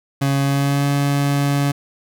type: tone with pitch glide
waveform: 30% pulse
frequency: 138.59 to 141.67 Hz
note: C#3 to C#3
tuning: 0 to +38 cents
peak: -13 dBFS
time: 0.21-1.72 s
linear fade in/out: 10 ms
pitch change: +38 cents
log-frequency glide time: 0.42-0.86 s
effects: none